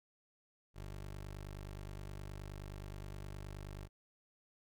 20% pulse tone, 49.54 Hz, G1, 19 cents sharp, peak -40 dBFS, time 0.74-3.89 s, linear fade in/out 50 ms, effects none

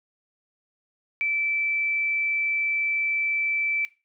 sine tone, 2323 Hz, D7, 20 cents flat, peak -22 dBFS, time 1.21-3.85 s, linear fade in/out 0 ms, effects noise-tail reverb RT60 0.3 s tail -20 dB re dry

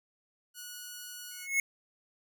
5% pulse tone, 1463 Hz, F#6, 20 cents flat, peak -31 dBFS, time 0.54-1.48 s, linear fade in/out 50 ms
square tone with exponential growth, 2184 Hz, C#7, 26 cents flat, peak -23 dBFS, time 1.31-1.6 s, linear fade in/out 2 ms, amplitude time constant 61 ms
effects none

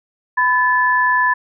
sine tone pair together, 1000 / 1735.3 Hz, B5 / A6, +21 / -24 cents, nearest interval minor seventh, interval 955 cents, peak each -15 dBFS, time 0.37-1.34 s, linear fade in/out 10 ms, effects none

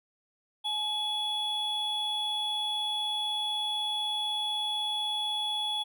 triangle tone pair together, 846 / 3384 Hz, G#5 / G#7, +32 / +32 cents, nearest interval 2 octaves, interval 2400 cents, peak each -34 / -28 dBFS, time 0.64-5.84 s, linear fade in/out 20 ms, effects none

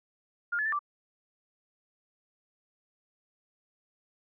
sine tone with pitch steps, 1413 / 1718 / 1772 / 1170 Hz, F6 / A6 / A6 / D6, +20 / -42 / +12 / -7 cents, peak -27 dBFS, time 0.52-0.792 s, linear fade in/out 10 ms, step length 68 ms, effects none

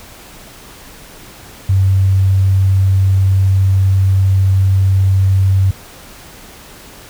sine tone, 95.9 Hz, G2, 37 cents flat, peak -8 dBFS, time 1.69-5.71 s, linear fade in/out 5 ms, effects pink hiss -37 dBFS RMS until 7.09 s

